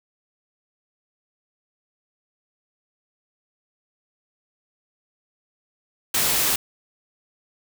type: noise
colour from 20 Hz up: white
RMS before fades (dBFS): -21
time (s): 6.14-6.56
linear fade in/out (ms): 5
effects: none